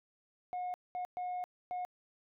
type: tone bursts at uneven times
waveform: sine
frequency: 723 Hz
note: F#5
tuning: 40 cents flat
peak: -33 dBFS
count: 4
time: 0.53-0.74 / 0.95-1.05 / 1.17-1.44 / 1.71-1.85 s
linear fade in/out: 0 ms
effects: tanh soft clip ceiling -34 dBFS